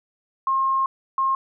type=tone bursts at uneven times; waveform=sine; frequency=1070 Hz; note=C6; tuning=38 cents sharp; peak=-18 dBFS; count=2; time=0.47-0.86 / 1.18-1.35 s; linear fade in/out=2 ms; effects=none